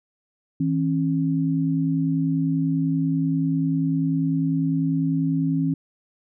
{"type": "tone pair together", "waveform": "sine", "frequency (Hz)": [161.33, 271.5], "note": ["E3", "C#4"], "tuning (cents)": [-37, -36], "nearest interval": "major sixth", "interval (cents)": 901, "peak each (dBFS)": -22, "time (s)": [0.6, 5.74], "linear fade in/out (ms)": 5, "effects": []}